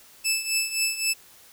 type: tone with tremolo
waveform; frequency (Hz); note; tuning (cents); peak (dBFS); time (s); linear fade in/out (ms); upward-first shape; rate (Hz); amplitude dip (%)
15% pulse; 2628; E7; -6; -13; 0.24-1.14; 20; triangle; 3.8; 80
effects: white hiss -52 dBFS RMS until 1.52 s